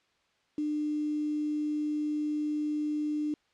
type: tone with quantisation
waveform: sine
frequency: 300 Hz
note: D4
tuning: 37 cents sharp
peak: -28 dBFS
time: 0.58-3.34 s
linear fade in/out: 2 ms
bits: 8
effects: white hiss -70 dBFS RMS until 3.53 s + low-pass 4000 Hz 12 dB/octave